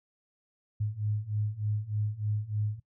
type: beating tone pair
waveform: sine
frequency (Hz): 103.83 / 107.13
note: G#2 / A2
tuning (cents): 0 / -46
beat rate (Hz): 3.3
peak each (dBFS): -33 / -31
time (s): 0.8-2.8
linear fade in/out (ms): 10
effects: noise-tail reverb RT60 0.1 s tail -20 dB re dry